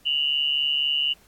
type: tone pair together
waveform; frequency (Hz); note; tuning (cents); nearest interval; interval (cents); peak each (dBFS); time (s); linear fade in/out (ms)
sine; 2816 / 2960; F7 / F#7; +14 / 0; minor second; 86; -24 / -23; 0.05-1.14; 20
effects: pink hiss -57 dBFS RMS until 1.27 s + AAC 64 kbps